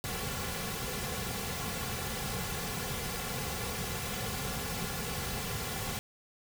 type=noise with comb filter; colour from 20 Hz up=pink; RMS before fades=-36 dBFS; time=0.04-5.99 s; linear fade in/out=0 ms; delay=3.2 ms; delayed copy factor=-0.75; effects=none